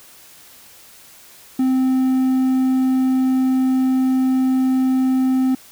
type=tone; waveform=triangle; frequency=260 Hz; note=C4; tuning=11 cents flat; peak=-12 dBFS; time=1.59-5.55 s; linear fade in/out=5 ms; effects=white hiss -45 dBFS RMS until 5.71 s